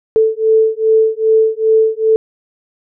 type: beating tone pair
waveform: sine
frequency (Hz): 440 / 442.5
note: A4 / A4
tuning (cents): 0 / +10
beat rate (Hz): 2.5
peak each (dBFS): -12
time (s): 0.16-2.16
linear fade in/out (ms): 0
effects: none